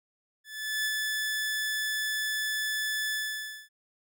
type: tone with ADSR envelope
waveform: sawtooth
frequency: 1735 Hz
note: A6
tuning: 25 cents flat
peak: -23 dBFS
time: 0.44-3.69 s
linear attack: 410 ms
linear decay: 51 ms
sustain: -2 dB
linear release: 560 ms
effects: none